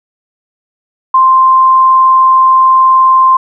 sine tone, 1046.5 Hz, C6, in tune, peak -3 dBFS, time 1.14-3.37 s, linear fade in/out 5 ms, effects none

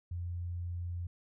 sine tone, 87.31 Hz, F2, in tune, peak -35 dBFS, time 0.11-1.07 s, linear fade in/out 5 ms, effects none

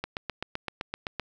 click train, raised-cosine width 0.3 ms, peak -15 dBFS, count 10, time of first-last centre 0.04-1.197 s, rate 7.78 Hz, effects none

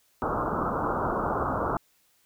white low-pass noise, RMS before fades -28 dBFS, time 0.22-1.77 s, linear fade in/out 0 ms, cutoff 1400 Hz, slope 96 dB/octave, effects white hiss -66 dBFS RMS until 2.25 s

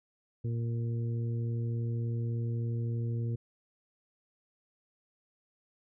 harmonic tone, 116.54 Hz, A#2, in tune, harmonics 1 / 2 / 3 / 4, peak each -30 / -42 / -45 / -47 dBFS, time 0.44-3.36 s, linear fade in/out 10 ms, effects none

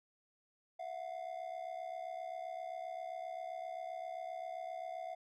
triangle ring-modulated tone, 699 Hz, F5, 1 cent sharp, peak -36 dBFS, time 0.79-5.15 s, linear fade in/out 10 ms, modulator 33.8 Hz, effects none

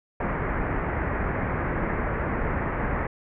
pink low-pass noise, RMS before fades -27 dBFS, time 0.2-3.07 s, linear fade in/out 5 ms, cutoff 2100 Hz, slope 48 dB/octave, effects none

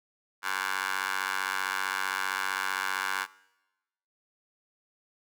15% pulse tone with high-pass filter, 95.4 Hz, G2, 47 cents flat, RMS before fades -31 dBFS, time 0.42-3.27 s, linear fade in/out 50 ms, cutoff 1300 Hz, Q 3.8, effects noise-tail reverb RT60 1.0 s tail -22 dB re dry

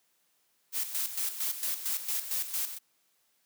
blue noise with tremolo, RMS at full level -31 dBFS, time 0.72-2.79 s, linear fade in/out 50 ms, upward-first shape square, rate 4.4 Hz, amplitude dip 65%, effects white hiss -72 dBFS RMS until 3.45 s + high-pass 150 Hz 12 dB/octave

